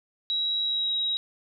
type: tone with pitch glide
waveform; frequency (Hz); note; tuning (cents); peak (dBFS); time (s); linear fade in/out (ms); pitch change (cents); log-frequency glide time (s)
sine; 3866 to 3830; B7 to A#7; -38 to +46; -24; 0.3-1.17; 0; -16; 0.63-0.91
effects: none